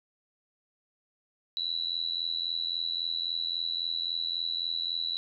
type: tone with amplitude modulation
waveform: sine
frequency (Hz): 3945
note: B7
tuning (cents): -3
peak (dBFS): -25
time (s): 1.57-5.17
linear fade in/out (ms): 0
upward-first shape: sine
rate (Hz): 83.7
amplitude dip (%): 95
effects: none